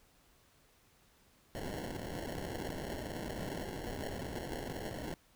violet noise with sample-and-hold, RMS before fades -41 dBFS, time 1.55-5.14 s, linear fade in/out 0 ms, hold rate 1225 Hz, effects pink hiss -67 dBFS RMS until 5.35 s

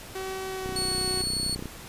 sawtooth tone with pitch glide, 380 to 371.3 Hz, F#4 to F#4, +46 to +6 cents, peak -28 dBFS, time 0.15-1.22 s, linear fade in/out 5 ms, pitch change -40 cents, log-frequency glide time 0.47-0.96 s
click train, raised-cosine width 3 ms, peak -22 dBFS, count 32, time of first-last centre 0.66-1.657 s, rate 31.1 Hz
30% pulse tone, 4397 Hz, C#8, 15 cents flat, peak -24 dBFS, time 0.76-1.55 s, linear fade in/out 2 ms
effects pink hiss -43 dBFS RMS until 1.88 s + resampled to 32000 Hz

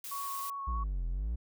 blue noise, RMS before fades -42 dBFS, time 0.04-0.5 s, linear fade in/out 2 ms
sine tone with vibrato, 1108.7 Hz, C#6, in tune, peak -36 dBFS, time 0.11-0.84 s, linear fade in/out 10 ms, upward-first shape square, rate 3.1 Hz, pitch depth 11 cents each way
triangle exponential two-way sweep, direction down then up, 62.2 to 41.2 to 61.4 Hz, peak -29 dBFS, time 0.67-1.36 s, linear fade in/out 10 ms, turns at 1.07 s
effects none

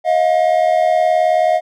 triangle tone pair together, 634 / 713 Hz, D#5 / F5, +32 / +36 cents, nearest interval major second, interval 204 cents, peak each -12 dBFS, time 0.04-1.61 s, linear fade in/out 50 ms, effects none

